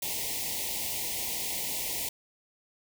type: band-stop noise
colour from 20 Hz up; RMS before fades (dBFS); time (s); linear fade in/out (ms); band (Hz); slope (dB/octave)
white; -33; 0.02-2.09; 5; 1000 to 1900; 96
effects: none